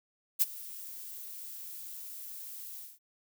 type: noise with ADSR envelope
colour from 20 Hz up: violet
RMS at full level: -23 dBFS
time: 0.39-2.99 s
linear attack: 29 ms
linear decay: 26 ms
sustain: -21 dB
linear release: 200 ms
effects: none